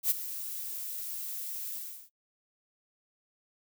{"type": "noise with ADSR envelope", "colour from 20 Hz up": "violet", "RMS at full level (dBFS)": -24, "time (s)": [0.03, 2.1], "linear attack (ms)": 77, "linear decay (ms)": 17, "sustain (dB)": -14, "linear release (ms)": 350, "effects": ["noise-tail reverb RT60 0.1 s tail -23 dB re dry"]}